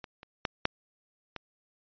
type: clicks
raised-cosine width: 0.3 ms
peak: -25 / -30 / -12 / -8 / -21 dBFS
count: 5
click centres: 0.042 / 0.231 / 0.452 / 0.654 / 1.363 s
effects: resampled to 11025 Hz